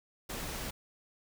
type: noise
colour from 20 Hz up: pink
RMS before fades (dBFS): -39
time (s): 0.29-0.71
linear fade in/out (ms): 10
effects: none